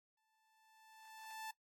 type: tone with exponential growth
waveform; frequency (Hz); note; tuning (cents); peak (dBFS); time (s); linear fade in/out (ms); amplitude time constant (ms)
sawtooth; 880; A5; 0; -40; 0.17-1.51; 5; 290
effects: noise-tail reverb RT60 0.1 s tail -17 dB re dry + AAC 64 kbps

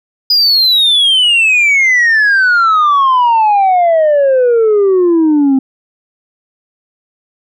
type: exponential sweep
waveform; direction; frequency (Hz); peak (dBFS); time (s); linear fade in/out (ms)
sine; down; 4980 to 261.6; -4; 0.3-5.59; 5
effects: tanh soft clip ceiling -5 dBFS

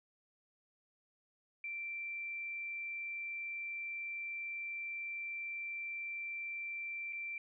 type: tone with dropouts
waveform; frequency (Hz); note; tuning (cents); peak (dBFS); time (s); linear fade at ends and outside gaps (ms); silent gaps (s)
sine; 2349; D7; 0; -39; 1.64-7.38; 2; 7.126-7.13
effects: none

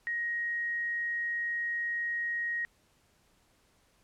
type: tone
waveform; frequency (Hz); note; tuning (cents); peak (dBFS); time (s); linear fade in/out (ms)
sine; 1882; A#6; +16; -30; 0.07-2.65; 0
effects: pink hiss -68 dBFS RMS until 4.03 s + low-pass 12000 Hz 12 dB/octave

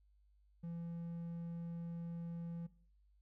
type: tone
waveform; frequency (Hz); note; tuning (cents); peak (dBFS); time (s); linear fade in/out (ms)
triangle; 169; E3; +43; -40; 0.63-2.67; 10
effects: noise-tail reverb RT60 0.5 s tail -18 dB re dry + added 50 Hz sine -67 dBFS peak until 3.21 s

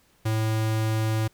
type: tone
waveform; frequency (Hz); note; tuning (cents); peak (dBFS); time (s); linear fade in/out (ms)
square; 110; A2; 0; -23; 0.25-1.28; 10
effects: pink hiss -62 dBFS RMS until 1.33 s

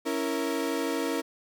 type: chord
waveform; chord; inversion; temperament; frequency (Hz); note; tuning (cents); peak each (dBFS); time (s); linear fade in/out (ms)
35% pulse; A# diminished; first; equal; 277.2 / 329.6 / 466.2; C#4 / E4 / A#4; 0 / 0 / 0; -30; 0.05-1.22; 20
effects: none

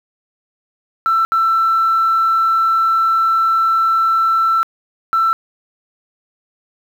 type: tone bursts at uneven times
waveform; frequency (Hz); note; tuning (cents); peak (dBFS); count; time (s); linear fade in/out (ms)
sine; 1335; E6; +22; -10; 3; 1.06-1.25 / 1.32-4.63 / 5.13-5.33; 0
effects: tanh soft clip ceiling -8 dBFS + 7-bit

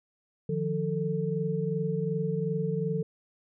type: tone cluster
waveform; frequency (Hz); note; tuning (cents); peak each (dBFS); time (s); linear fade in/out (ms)
sine; 152.8 / 175.5 / 443.7; D#3 / F3 / A4; -31 / +9 / +14; -31; 0.49-3.03; 5
effects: none

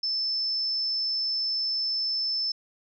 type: tone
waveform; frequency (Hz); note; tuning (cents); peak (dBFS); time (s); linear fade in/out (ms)
sine; 5274; E8; 0; -25; 0.03-2.52; 5
effects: none

